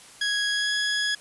20% pulse tone with pitch glide, 1661.2 to 1675.7 Hz, G#6 to G#6, 0 to +15 cents, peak -18 dBFS, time 0.21-1.15 s, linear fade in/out 5 ms, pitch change +15 cents, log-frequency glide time 0.51-0.72 s, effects white hiss -48 dBFS RMS until 1.2 s + resampled to 24000 Hz

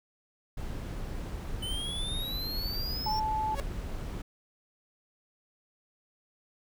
brown noise, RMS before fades -36 dBFS, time 0.57-4.22 s, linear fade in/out 5 ms
square exponential sweep, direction up, 3009 to 5500 Hz, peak -35 dBFS, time 1.62-3.2 s, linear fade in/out 10 ms
sine tone, 868 Hz, A5, 24 cents flat, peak -28 dBFS, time 3.06-3.55 s, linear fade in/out 5 ms
sawtooth tone with exponential growth, 557 Hz, C#5, 8 cents sharp, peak -26 dBFS, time 3.49-3.6 s, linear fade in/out 0 ms, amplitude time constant 22 ms
effects none

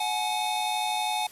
square tone cluster, 737 / 849 / 3642 Hz, F#5 / G#5 / A#7, -7 / +38 / -41 cents, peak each -32 / -29 / -34 dBFS, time 0-1.27 s, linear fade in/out 5 ms, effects white hiss -49 dBFS RMS until 1.31 s + resampled to 32000 Hz

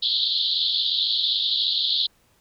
pink band-pass noise, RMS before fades -23 dBFS, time 0.02-2.07 s, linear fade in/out 10 ms, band 3300 to 4400 Hz, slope 96 dB/octave, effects pink hiss -62 dBFS RMS until 2.4 s

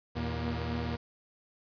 sawtooth tone cluster, 80.3 / 116.7 / 237.8 Hz, E2 / A#2 / A#3, -45 / +2 / +35 cents, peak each -31 / -33 / -33 dBFS, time 0.15-0.97 s, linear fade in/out 20 ms, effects resampled to 11025 Hz + 9-bit

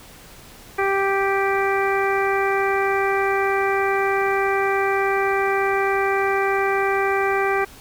harmonic tone, 391.9 Hz, G4, in tune, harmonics 1 / 2 / 3 / 4 / 5 / 6, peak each -21 / -24 / -26 / -27 / -28 / -29 dBFS, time 0.78-7.65 s, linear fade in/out 10 ms, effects pink hiss -44 dBFS RMS until 7.8 s

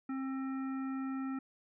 harmonic tone, 266.3 Hz, C4, 31 cents sharp, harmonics 1 / 3 / 5 / 7 / 9, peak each -35 / -51 / -47 / -55 / -60 dBFS, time 0.09-1.39 s, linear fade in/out 5 ms, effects none

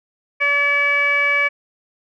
15% pulse tone with low-pass filter, 572 Hz, D5, 46 cents flat, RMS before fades -17 dBFS, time 0.4-1.49 s, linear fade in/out 20 ms, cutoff 2200 Hz, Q 9.6, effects none

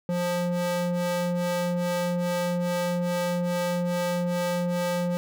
square ring-modulated tone, 176.6 Hz, F3, 20 cents sharp, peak -22 dBFS, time 0.09-5.17 s, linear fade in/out 0 ms, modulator 352 Hz, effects none

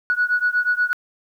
sine beating tone pair, 1463 / 1471.3 Hz, F#6 / F#6, -20 / -10 cents, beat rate 8.3 Hz, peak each -19 / -20 dBFS, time 0.1-0.93 s, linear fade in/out 0 ms, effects tanh soft clip ceiling -10 dBFS + 9-bit

